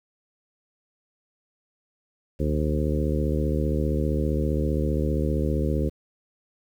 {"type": "harmonic tone with a mistuned harmonic", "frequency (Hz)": 75.2, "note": "D2", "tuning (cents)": 42, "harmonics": [1, 2, 3, 4, 5, 6, 7], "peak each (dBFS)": [-25, -28, -30, -31, -32, -33, -33], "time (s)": [2.39, 5.9], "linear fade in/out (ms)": 20, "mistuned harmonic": 1, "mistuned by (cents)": -100, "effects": ["9-bit"]}